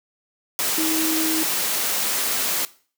sine tone in noise, 318.7 Hz, D#4, 42 cents sharp, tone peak -22 dBFS, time 0.78-1.43 s, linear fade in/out 0 ms, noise white, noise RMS -23 dBFS, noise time 0.59-2.65 s, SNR -2 dB, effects noise-tail reverb RT60 0.4 s tail -18 dB re dry + high-pass 200 Hz 12 dB/octave

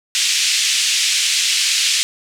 pink band-pass noise, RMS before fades -17 dBFS, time 0.15-2.03 s, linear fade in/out 0 ms, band 2500 to 8100 Hz, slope 24 dB/octave, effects none

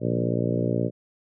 harmonic tone with a mistuned harmonic, 59 Hz, A#1, 22 cents sharp, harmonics 2 / 3 / 4 / 5 / 6 / 7 / 8 / 9 / 10, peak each -27 / -29 / -30 / -31 / -32 / -32 / -33 / -34 / -34 dBFS, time 0-0.91 s, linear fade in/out 50 ms, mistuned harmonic 2, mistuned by +37 cents, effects none

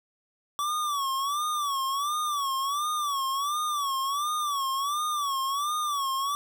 square tone with vibrato, 1144 Hz, D6, 46 cents flat, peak -27 dBFS, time 0.59-6.35 s, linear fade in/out 0 ms, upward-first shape sine, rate 1.4 Hz, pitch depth 120 cents each way, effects none

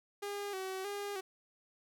sawtooth tone with vibrato, 392 Hz, G4, in tune, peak -34 dBFS, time 0.22-1.21 s, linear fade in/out 10 ms, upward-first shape square, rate 1.6 Hz, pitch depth 60 cents each way, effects none

